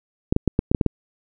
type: clicks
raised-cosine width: 3 ms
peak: -4 dBFS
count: 8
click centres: 0.325 / 0.364 / 0.477 / 0.591 / 0.715 / 0.748 / 0.812 / 0.863 s
effects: none